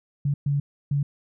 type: tone bursts at uneven times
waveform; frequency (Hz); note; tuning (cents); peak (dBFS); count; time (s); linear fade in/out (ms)
sine; 142.3; C#3; +46; -20; 3; 0.25-0.34 / 0.46-0.6 / 0.91-1.03; 5
effects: none